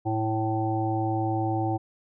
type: harmonic tone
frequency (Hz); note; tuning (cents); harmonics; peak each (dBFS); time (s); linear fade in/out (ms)
110; A2; 0; 1 / 3 / 5 / 7 / 8; -28 / -28 / -37 / -29 / -38; 0.05-1.78; 20
effects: none